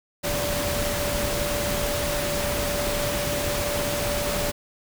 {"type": "tone in noise", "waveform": "sine", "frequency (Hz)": 582, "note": "D5", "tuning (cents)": -16, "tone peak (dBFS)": -28, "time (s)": [0.23, 4.52], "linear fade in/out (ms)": 20, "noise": "pink", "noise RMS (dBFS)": -27, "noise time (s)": [0.23, 4.52], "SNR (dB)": -4, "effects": []}